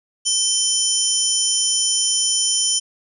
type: tone cluster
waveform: sine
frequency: 3092 / 5360 / 5940 / 6980 / 9510 Hz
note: G7 / E8 / F#8 / A8 / D9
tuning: -24 / +28 / +6 / -15 / +21 cents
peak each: -23 dBFS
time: 0.25-2.8 s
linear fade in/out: 20 ms
effects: none